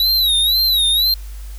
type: tone with vibrato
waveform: square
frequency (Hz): 3891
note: B7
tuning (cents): -27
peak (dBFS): -13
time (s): 0-1.14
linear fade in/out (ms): 2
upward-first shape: sine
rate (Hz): 2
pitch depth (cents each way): 120
effects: added 50 Hz sine -28 dBFS peak until 1.58 s + white hiss -45 dBFS RMS until 1.58 s